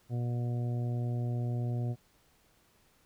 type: harmonic tone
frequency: 120.7 Hz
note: B2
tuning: 39 cents flat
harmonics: 1 / 2 / 3 / 4 / 5 / 6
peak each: -30 / -41 / -45 / -50 / -49 / -50 dBFS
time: 0.09-1.96 s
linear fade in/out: 50 ms
effects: pink hiss -67 dBFS RMS until 3.05 s